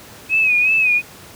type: tone with vibrato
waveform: sine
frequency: 2531 Hz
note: D#7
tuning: 29 cents sharp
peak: -12 dBFS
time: 0.29-1.02 s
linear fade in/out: 50 ms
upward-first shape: sine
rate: 2.7 Hz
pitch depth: 70 cents each way
effects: pink hiss -40 dBFS RMS until 1.35 s + high-pass 80 Hz 12 dB/octave